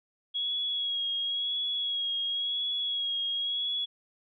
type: tone with vibrato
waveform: sine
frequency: 3322 Hz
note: G#7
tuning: in tune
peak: -28 dBFS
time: 0.34-3.86 s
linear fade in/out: 20 ms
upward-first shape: sine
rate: 0.95 Hz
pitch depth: 29 cents each way
effects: none